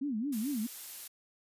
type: tone with vibrato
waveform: sine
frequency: 249.1 Hz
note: B3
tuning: 15 cents sharp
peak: -31 dBFS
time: 0.01-0.67 s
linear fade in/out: 10 ms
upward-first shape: sine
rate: 4.6 Hz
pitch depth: 290 cents each way
type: noise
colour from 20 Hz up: blue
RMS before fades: -43 dBFS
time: 0.32-1.08 s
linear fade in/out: 10 ms
effects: resampled to 32000 Hz